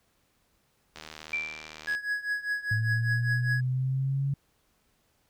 click train, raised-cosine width 0.2 ms, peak -24 dBFS, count 78, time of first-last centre 0.96-1.95 s, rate 77.8 Hz
sine tone with exponential decay, 2349 Hz, D7, in tune, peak -25 dBFS, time 1.33-1.89 s, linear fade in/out 5 ms, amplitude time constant 120 ms
triangle tone with tremolo, 1671 Hz, G#6, 10 cents sharp, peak -23 dBFS, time 1.87-3.61 s, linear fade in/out 10 ms, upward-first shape triangle, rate 5 Hz, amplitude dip 90%
sine linear sweep, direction up, 110 to 140 Hz, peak -25 dBFS, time 2.71-4.34 s, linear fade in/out 5 ms
effects pink hiss -70 dBFS RMS until 5.29 s

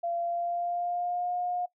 sine tone with pitch glide, 686 to 714.7 Hz, F5 to F5, -31 to +40 cents, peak -28 dBFS, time 0.03-1.66 s, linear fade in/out 10 ms, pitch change +71 cents, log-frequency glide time 0.18-1.33 s, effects noise-tail reverb RT60 0.1 s tail -19 dB re dry

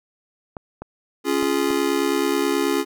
clicks, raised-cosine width 1 ms, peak -18 dBFS, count 4, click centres 0.568 / 0.82 / 1.427 / 1.706 s
square chord, Db major, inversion none, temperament just, 277.2 / 346.5 / 415.8 Hz, Db4 / F4 / Ab4, 0 / -14 / +2 cents, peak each -24 dBFS, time 1.24-2.85 s, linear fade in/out 50 ms
effects none

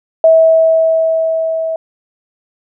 sine tone with level ramp, 648 Hz, E5, 30 cents flat, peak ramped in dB -3 to -15 dBFS, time 0.24-1.76 s, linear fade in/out 2 ms, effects none

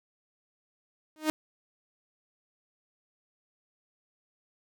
sawtooth tone with exponential growth, 310 Hz, D#4, 6 cents flat, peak -17 dBFS, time 1.16-1.3 s, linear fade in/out 0 ms, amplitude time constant 30 ms, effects none

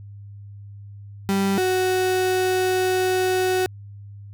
35% pulse tone pair in turn, 196 / 370.9 Hz, G3 / F#4, 0 / +4 cents, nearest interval major seventh, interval 1104 cents, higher second, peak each -17 dBFS, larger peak neither, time 1.29-1.58 / 1.58-3.66 s, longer second, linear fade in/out 0 ms, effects added 101 Hz sine -37 dBFS peak until 4.33 s

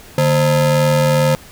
square ring-modulated tone, 188.6 Hz, F#3, 33 cents sharp, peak -9 dBFS, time 0.18-1.35 s, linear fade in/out 0 ms, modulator 336 Hz, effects pink hiss -40 dBFS RMS until 1.51 s

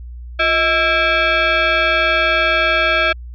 sine tone with frequency modulation, 349.2 Hz, F4, in tune, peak -12 dBFS, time 0.39-3.13 s, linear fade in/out 10 ms, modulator 985 Hz, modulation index 2.7, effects added 60 Hz sine -29 dBFS peak until 3.34 s

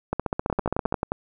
two click trains, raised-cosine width 1 ms, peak -10 / -10 dBFS, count 8 / 13, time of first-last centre 0.5-1.119 / 0.13-0.925 s, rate 11.3 / 15.1 Hz, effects none

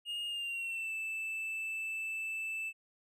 triangle tone with pitch glide, 2846 to 2640 Hz, F7 to E7, +32 to +2 cents, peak -34 dBFS, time 0.05-2.73 s, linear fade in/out 50 ms, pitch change -130 cents, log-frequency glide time 0.27-0.93 s, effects none

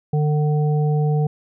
harmonic tone, 150 Hz, D3, 37 cents sharp, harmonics 1 / 3 / 5, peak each -16 / -26 / -30 dBFS, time 0.13-1.27 s, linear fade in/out 5 ms, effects none

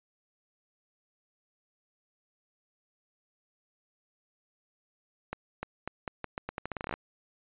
accelerating click train, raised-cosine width 0.5 ms, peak -19 dBFS, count 18, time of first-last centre 5.33-6.94 s, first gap 300 ms, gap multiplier 0.82, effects resampled to 8000 Hz

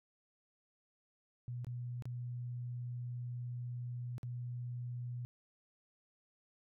sine tone with dropouts, 122.1 Hz, B2, 19 cents flat, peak -39 dBFS, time 1.48-5.25 s, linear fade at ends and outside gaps 0 ms, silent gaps 1.646-1.668 / 2.023-2.055 / 4.181-4.231 s, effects none

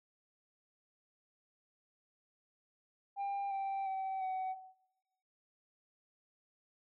sine tone with pitch steps, 797 / 782 / 767.2 / 752.7 Hz, G5 / G5 / G5 / F#5, +28 / -4 / -37 / +29 cents, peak -32 dBFS, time 3.16-4.56 s, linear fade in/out 50 ms, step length 350 ms, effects noise-tail reverb RT60 0.9 s tail -17 dB re dry + tanh soft clip ceiling -34 dBFS

